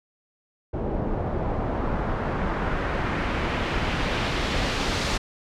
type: noise with low-pass filter sweep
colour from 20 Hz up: pink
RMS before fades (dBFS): -26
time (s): 0.73-5.18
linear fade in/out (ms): 10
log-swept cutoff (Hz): 580 to 5200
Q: 1
effects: none

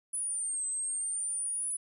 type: linear two-way sweep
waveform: sine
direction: down then up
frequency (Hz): 9990 to 8140 to 9990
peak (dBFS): -31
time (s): 0.13-1.77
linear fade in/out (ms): 10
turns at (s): 0.66
effects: 12-bit

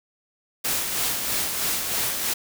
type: noise with tremolo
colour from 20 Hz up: white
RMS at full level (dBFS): -24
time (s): 0.64-2.34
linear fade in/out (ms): 10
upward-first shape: sine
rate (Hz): 3.1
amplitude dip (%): 40
effects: none

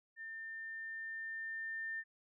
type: tone with level ramp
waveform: sine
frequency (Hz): 1800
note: A6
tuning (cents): +39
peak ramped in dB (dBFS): -44 to -38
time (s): 0.16-2.04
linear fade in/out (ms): 50
effects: none

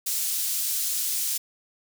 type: high-pass noise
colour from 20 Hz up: pink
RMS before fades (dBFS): -27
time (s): 0.06-1.38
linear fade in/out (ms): 10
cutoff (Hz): 6600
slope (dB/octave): 12
effects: none

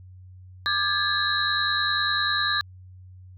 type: tone cluster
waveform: sine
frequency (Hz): 1192 / 1625 / 1715 / 3836 / 4098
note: D6 / G#6 / A6 / A#7 / C8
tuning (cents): +25 / -38 / -45 / +49 / -37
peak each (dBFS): -28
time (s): 0.66-2.61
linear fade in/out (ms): 0
effects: added 92 Hz sine -43 dBFS peak until 3.37 s

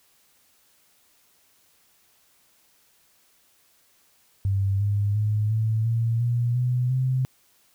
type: tone with pitch steps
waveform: sine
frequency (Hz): 98 / 101.98 / 106.13 / 110.45 / 114.94 / 119.61 / 124.47 / 129.54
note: G2 / G#2 / G#2 / A2 / A#2 / A#2 / B2 / C3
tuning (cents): 0 / -31 / +38 / +7 / -24 / +45 / +14 / -17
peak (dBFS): -20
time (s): 4.45-7.25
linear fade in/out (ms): 0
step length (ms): 350
effects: white hiss -62 dBFS RMS until 7.74 s

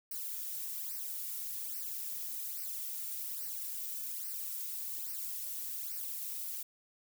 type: noise with flanger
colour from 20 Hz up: violet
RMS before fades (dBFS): -40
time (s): 0.11-6.63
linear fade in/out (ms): 5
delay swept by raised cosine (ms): 0.28 to 2.58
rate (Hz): 1.2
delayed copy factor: -1
effects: none

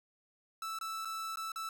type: tone with dropouts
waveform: 45% pulse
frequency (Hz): 1318.5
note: E6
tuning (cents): 0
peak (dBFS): -37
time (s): 0.62-1.69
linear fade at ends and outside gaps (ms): 2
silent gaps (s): 0.788-0.811 / 1.049-1.054 / 1.358-1.371 / 1.519-1.559
effects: none

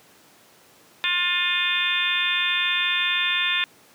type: harmonic tone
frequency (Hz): 354.8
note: F4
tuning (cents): +27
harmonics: 3 / 4 / 5 / 6 / 7 / 8 / 9 / 10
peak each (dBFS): -33 / -33 / -27 / -32 / -25 / -31 / -34 / -25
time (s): 1.04-3.64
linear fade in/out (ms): 0
effects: pink hiss -53 dBFS RMS until 3.94 s + high-pass 200 Hz 12 dB/octave

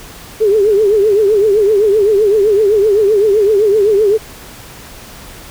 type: tone with vibrato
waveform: sine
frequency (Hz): 415.3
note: G#4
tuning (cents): 0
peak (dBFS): -7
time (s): 0.4-4.18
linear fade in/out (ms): 20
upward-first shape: triangle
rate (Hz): 7.8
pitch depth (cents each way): 140
effects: pink hiss -34 dBFS RMS until 5.5 s

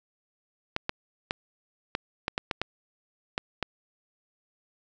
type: clicks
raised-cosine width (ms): 0.3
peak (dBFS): -11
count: 10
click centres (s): 0.764 / 0.894 / 1.309 / 1.951 / 2.281 / 2.379 / 2.512 / 2.616 / 3.379 / 3.627
effects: resampled to 16000 Hz + 7-bit

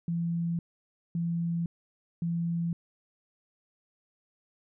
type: tone bursts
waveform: sine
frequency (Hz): 169.1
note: E3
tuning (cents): +44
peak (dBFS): -27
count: 3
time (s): 0.08-2.73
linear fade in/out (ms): 2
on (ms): 510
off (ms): 560
effects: none

